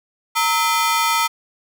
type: ring-modulated tone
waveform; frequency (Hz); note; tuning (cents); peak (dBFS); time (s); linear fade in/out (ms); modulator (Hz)
sawtooth; 1108.7; C#6; 0; -9; 0.35-1.28; 20; 187
effects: none